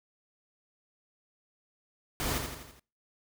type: noise with echo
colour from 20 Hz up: pink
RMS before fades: -32 dBFS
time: 2.2-2.38 s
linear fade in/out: 0 ms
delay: 83 ms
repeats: 5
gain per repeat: -5 dB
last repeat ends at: 2.795 s
effects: noise-tail reverb RT60 0.4 s tail -26 dB re dry